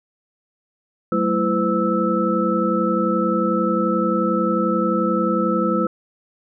sine tone cluster, 190.1 / 221.4 / 333.8 / 507 / 1310 Hz, F#3 / A3 / E4 / B4 / E6, +47 / +11 / +22 / +45 / -11 cents, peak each -23 dBFS, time 1.12-5.87 s, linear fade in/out 2 ms, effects none

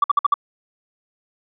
sine tone bursts, 1152 Hz, D6, 34 cents flat, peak -10 dBFS, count 5, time 0.02-0.341 s, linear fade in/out 5 ms, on 21 ms, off 54 ms, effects tanh soft clip ceiling -8 dBFS

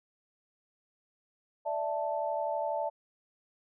sine chord, D suspended second, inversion none, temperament equal, 587.3 / 659.3 / 880 Hz, D5 / E5 / A5, 0 / 0 / 0 cents, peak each -34 dBFS, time 1.65-2.9 s, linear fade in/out 20 ms, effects none

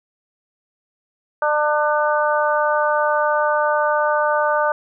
harmonic tone, 299.5 Hz, D4, 34 cents sharp, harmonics 2 / 3 / 4 / 5, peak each -19 / -21 / -22 / -23 dBFS, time 1.42-4.72 s, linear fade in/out 2 ms, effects none

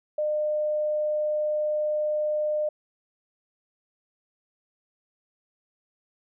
sine tone, 605 Hz, D#5, 49 cents flat, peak -23 dBFS, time 0.18-2.69 s, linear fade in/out 5 ms, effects none

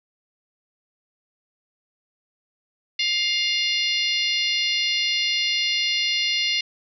harmonic tone, 704 Hz, F5, 14 cents sharp, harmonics 3 / 4 / 5 / 6 / 7 / 8, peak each -26 / -25 / -28 / -27 / -29 / -36 dBFS, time 2.99-6.61 s, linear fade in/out 5 ms, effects none

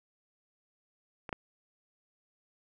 clicks, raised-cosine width 0.5 ms, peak -25 / -18 dBFS, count 2, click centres 1.292 / 1.328 s, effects none

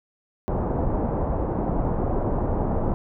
pink low-pass noise, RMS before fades -24 dBFS, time 0.48-2.94 s, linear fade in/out 0 ms, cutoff 890 Hz, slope 24 dB/octave, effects none

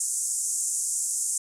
pink band-pass noise, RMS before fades -28 dBFS, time 0-1.38 s, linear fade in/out 5 ms, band 6700 to 9800 Hz, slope 48 dB/octave, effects none

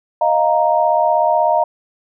sine chord, Eb suspended second, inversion none, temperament equal, 622.3 / 698.5 / 932.3 Hz, Eb5 / F5 / Bb5, 0 / 0 / 0 cents, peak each -16 dBFS, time 0.21-1.64 s, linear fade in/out 5 ms, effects none

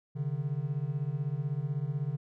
triangle beating tone pair, 135.7 / 151.7 Hz, C#3 / D#3, -36 / -44 cents, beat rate 16 Hz, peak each -31 dBFS, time 0.15-2.17 s, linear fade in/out 20 ms, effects none

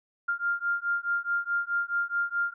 sine beating tone pair, 1396.9 / 1401.6 Hz, F6 / F6, 0 / +6 cents, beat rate 4.7 Hz, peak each -29 dBFS, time 0.28-2.54 s, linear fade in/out 10 ms, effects none

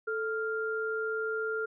sine tone pair together, 440 / 1396.9 Hz, A4 / F6, 0 / 0 cents, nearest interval octave + minor sixth, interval 2000 cents, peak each -32 / -33 dBFS, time 0.07-1.66 s, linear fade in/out 10 ms, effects none

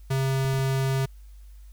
square tone, 134 Hz, C3, 42 cents sharp, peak -23 dBFS, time 0.1-1.06 s, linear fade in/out 10 ms
clicks, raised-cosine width 5 ms, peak -26 dBFS, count 3, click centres 0.449 / 0.538 / 0.591 s
effects added 50 Hz sine -43 dBFS peak until 1.72 s + white hiss -64 dBFS RMS until 1.72 s

